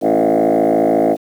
sine tone with frequency modulation, 480.5 Hz, B4, 48 cents flat, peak -9 dBFS, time 0.01-1.17 s, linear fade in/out 50 ms, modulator 54.2 Hz, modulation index 4.4, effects tanh soft clip ceiling -8 dBFS + 7-bit

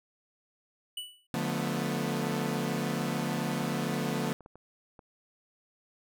square tone with exponential decay, 2960 Hz, F#7, in tune, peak -33 dBFS, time 0.97-1.27 s, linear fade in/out 5 ms, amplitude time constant 64 ms
sawtooth chord, B half-diminished seventh, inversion first, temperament equal with one note detuned, 146.83 / 178.08 / 220 / 246.9 Hz, D3 / F3 / A3 / B3, 0 / +34 / 0 / 0 cents, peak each -31 dBFS, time 1.34-4.33 s, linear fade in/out 0 ms
clicks, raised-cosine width 1 ms, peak -36 dBFS, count 7, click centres 3.015 / 3.62 / 3.894 / 4.407 / 4.461 / 4.556 / 4.992 s
effects none

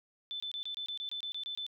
sine tone bursts, 3520 Hz, A7, in tune, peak -36 dBFS, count 12, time 0.31-1.665 s, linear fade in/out 0 ms, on 90 ms, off 25 ms, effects none

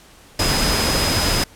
sine tone in noise, 5030 Hz, D#8, 18 cents sharp, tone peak -23 dBFS, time 0.39-1.44 s, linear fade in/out 5 ms, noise pink, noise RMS -19 dBFS, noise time 0.39-1.44 s, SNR -7 dB, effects pink hiss -47 dBFS RMS until 1.55 s + low-pass 12000 Hz 12 dB/octave

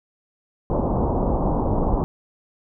pink low-pass noise, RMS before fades -21 dBFS, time 0.7-2.04 s, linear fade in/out 0 ms, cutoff 1000 Hz, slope 48 dB/octave, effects none

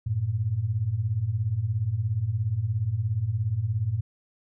sine beating tone pair, 95.9 / 112.9 Hz, G2 / A2, -37 / +45 cents, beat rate 17 Hz, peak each -29 / -25 dBFS, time 0.06-4.01 s, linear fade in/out 10 ms, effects none

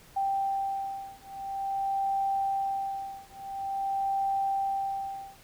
sine beating tone pair, 784 / 784.48 Hz, G5 / G5, 0 / +1 cents, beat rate 0.48 Hz, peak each -31 dBFS, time 0.16-5.38 s, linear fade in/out 10 ms, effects pink hiss -55 dBFS RMS until 5.43 s

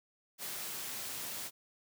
white noise, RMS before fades -41 dBFS, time 0.38-1.51 s, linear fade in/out 50 ms, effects high-pass 100 Hz 12 dB/octave

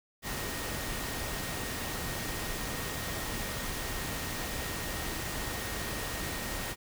sine tone in noise, 1864.7 Hz, A#6, in tune, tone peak -45 dBFS, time 0.22-6.76 s, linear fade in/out 50 ms, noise pink, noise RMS -36 dBFS, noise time 0.22-6.76 s, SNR -12 dB, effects none

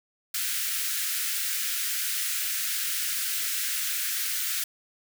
white high-pass noise, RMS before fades -29 dBFS, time 0.34-4.64 s, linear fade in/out 5 ms, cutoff 1400 Hz, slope 48 dB/octave, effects none

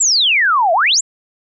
sine exponential two-way sweep, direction down then up, 7902 to 635 to 7902 Hz, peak -10 dBFS, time 0-1.01 s, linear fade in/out 10 ms, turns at 0.73 s, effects none

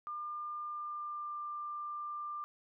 sine tone with pitch glide, 1200 to 1190.3 Hz, D6 to D6, +37 to +23 cents, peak -38 dBFS, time 0.07-2.44 s, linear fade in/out 0 ms, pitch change -14 cents, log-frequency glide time 0.66-1.38 s, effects none

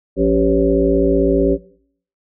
harmonic tone with a mistuned harmonic, 55.7 Hz, A1, 22 cents sharp, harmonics 1 / 3 / 5 / 7 / 9 / 10, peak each -21 / -20 / -17 / -16 / -22 / -20 dBFS, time 0.16-1.58 s, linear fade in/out 50 ms, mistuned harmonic 3, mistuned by +130 cents, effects noise-tail reverb RT60 0.6 s tail -19 dB re dry

